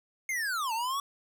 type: linear two-way sweep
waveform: square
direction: down then up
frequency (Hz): 2163 to 870 to 1146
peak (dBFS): -30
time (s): 0.29-1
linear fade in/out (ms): 2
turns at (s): 0.73
effects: none